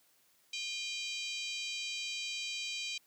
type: harmonic tone with a mistuned harmonic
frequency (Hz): 784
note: G5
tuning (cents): 0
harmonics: 3 / 4 / 5 / 6 / 7 / 8 / 9 / 10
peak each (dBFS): -41 / -42 / -43 / -46 / -51 / -49 / -53 / -54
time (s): 0.53-2.98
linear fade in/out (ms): 5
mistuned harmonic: 3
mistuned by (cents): +57
effects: white hiss -69 dBFS RMS until 3.06 s + high-pass 100 Hz 12 dB/octave